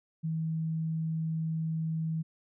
sine tone, 160.7 Hz, E3, 44 cents flat, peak -29 dBFS, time 0.23-2.23 s, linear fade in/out 20 ms, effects none

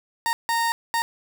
30% pulse tone bursts at uneven times, 925 Hz, A#5, 14 cents flat, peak -18 dBFS, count 3, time 0.26-0.33 / 0.49-0.72 / 0.94-1.02 s, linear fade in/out 0 ms, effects none

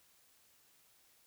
silence, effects white hiss -68 dBFS RMS until 1.26 s

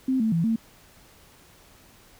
sine tone with pitch steps, 261.4 / 221.4 / 166.6 / 225.5 Hz, C4 / A3 / E3 / A3, -1 / +11 / +19 / +43 cents, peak -20 dBFS, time 0.08-0.56 s, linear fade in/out 5 ms, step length 120 ms, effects pink hiss -54 dBFS RMS until 2.19 s

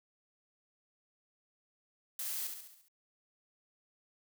blue noise with echo, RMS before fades -39 dBFS, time 2.19-2.47 s, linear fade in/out 2 ms, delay 69 ms, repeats 6, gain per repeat -5 dB, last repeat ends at 2.884 s, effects none

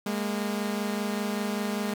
sawtooth tone pair together, 204.9 / 230 Hz, G#3 / A#3, -23 / -23 cents, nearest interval major second, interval 200 cents, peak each -25 / -29 dBFS, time 0.06-1.94 s, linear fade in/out 5 ms, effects 8-bit

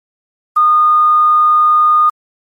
sine tone with quantisation, 1225 Hz, D#6, 27 cents flat, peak -6 dBFS, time 0.56-2.1 s, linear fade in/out 10 ms, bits 6, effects MP3 64 kbps

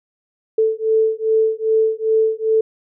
sine beating tone pair, 440 / 442.5 Hz, A4 / A4, 0 / +10 cents, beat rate 2.5 Hz, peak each -17 dBFS, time 0.58-2.61 s, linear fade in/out 5 ms, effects none

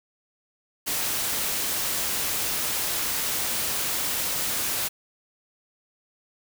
white noise, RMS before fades -27 dBFS, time 0.86-4.89 s, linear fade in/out 20 ms, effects none

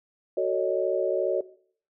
sine chord, D# half-diminished seventh, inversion first, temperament just, 373.4 / 448 / 560 / 622.3 Hz, F#4 / A4 / C#5 / D#5, +16 / +31 / +18 / 0 cents, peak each -27 / -30 / -27 / -29 dBFS, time 0.37-1.41 s, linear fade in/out 5 ms, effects noise-tail reverb RT60 0.5 s tail -17 dB re dry

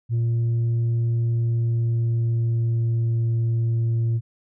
sine tone with pitch glide, 116.54 to 115.13 Hz, A#2 to A#2, 0 to -21 cents, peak -16 dBFS, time 0.09-4.21 s, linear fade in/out 50 ms, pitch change -21 cents, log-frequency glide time 1.18-3.33 s, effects tanh soft clip ceiling -18 dBFS

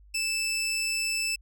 20% pulse tone, 2637 Hz, E7, in tune, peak -22 dBFS, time 0.14-1.36 s, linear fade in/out 10 ms, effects added 50 Hz sine -51 dBFS peak until 1.41 s

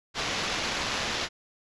white noise with sample-and-hold, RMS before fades -30 dBFS, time 0.14-1.29 s, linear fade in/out 50 ms, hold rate 8820 Hz, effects resampled to 22050 Hz

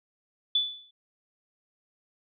sine tone with exponential decay, 3473 Hz, A7, 23 cents flat, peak -19 dBFS, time 0.55-0.91 s, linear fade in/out 5 ms, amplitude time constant 77 ms, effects none

